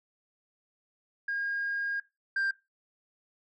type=tone pair in turn; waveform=sine; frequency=1624 / 1585.1 Hz; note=G#6 / G6; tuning=-39 / +19 cents; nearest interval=unison; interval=42 cents; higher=first; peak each=-28 / -24 dBFS; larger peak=second; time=1.28-2 / 2.36-2.51 s; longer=first; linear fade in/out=5 ms; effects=noise-tail reverb RT60 0.2 s tail -17 dB re dry + tanh soft clip ceiling -25 dBFS